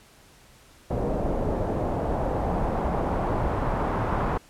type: noise with low-pass filter sweep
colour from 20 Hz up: pink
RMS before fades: -26 dBFS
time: 0.9-4.38 s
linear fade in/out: 10 ms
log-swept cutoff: 580 to 1100 Hz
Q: 1.6
effects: pink hiss -54 dBFS RMS until 4.49 s + low-pass 12000 Hz 12 dB/octave